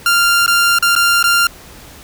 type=tone with dropouts; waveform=sawtooth; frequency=1392 Hz; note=F6; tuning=6 cents flat; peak=-6 dBFS; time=0.06-1.47 s; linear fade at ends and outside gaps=2 ms; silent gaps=0.463-0.478 / 0.787-0.825 / 0.953-0.962 / 1.228-1.24 s; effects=pink hiss -38 dBFS RMS until 2.03 s